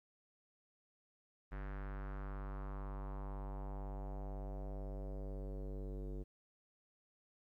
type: tone with low-pass filter sweep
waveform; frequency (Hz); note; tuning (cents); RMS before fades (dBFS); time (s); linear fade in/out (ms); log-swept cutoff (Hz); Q
square; 49; G1; 0; -44; 1.51-6.24; 20; 1700 to 410; 2.5
effects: 13-bit